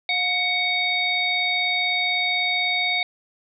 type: harmonic tone with a mistuned harmonic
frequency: 744 Hz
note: F#5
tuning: 9 cents sharp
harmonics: 1 / 3 / 5 / 6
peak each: -29 / -22 / -25 / -34 dBFS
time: 0.09-3.03 s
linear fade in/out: 2 ms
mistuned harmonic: 1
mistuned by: -59 cents
effects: none